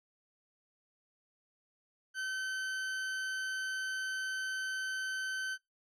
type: tone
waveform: 40% pulse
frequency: 1534 Hz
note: G6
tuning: 38 cents flat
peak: -34 dBFS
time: 2.14-5.58 s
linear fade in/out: 50 ms
effects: noise-tail reverb RT60 0.2 s tail -25 dB re dry + low-pass 8000 Hz 12 dB/octave